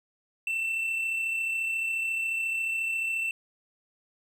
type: tone with amplitude modulation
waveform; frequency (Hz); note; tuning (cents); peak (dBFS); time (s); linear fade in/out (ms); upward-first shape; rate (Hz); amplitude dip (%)
triangle; 2679; E7; +27; -24; 0.47-3.31; 2; sine; 34.2; 30
effects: none